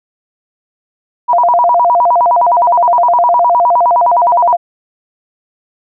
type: tone with vibrato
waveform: sine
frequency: 820 Hz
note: G#5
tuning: 22 cents flat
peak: -6 dBFS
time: 1.28-4.57 s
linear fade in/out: 20 ms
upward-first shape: square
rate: 9.7 Hz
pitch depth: 290 cents each way
effects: none